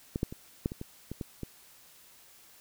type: clicks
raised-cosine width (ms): 3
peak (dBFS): -18 / -15 / -27 / -15 / -25 / -25 / -24 / -22 / -23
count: 9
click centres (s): 0.159 / 0.231 / 0.325 / 0.659 / 0.719 / 0.814 / 1.116 / 1.212 / 1.433
effects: white hiss -57 dBFS RMS until 2.6 s